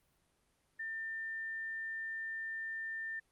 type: tone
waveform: sine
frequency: 1800 Hz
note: A6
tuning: 39 cents sharp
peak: -38 dBFS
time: 0.79-3.2 s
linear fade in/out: 10 ms
effects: pink hiss -75 dBFS RMS until 3.31 s + Opus 32 kbps